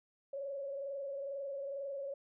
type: tone with frequency modulation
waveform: sine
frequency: 554.4 Hz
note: C#5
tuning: in tune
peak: -38 dBFS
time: 0.33-2.14 s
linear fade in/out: 5 ms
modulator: 22.2 Hz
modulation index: 0.73
effects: none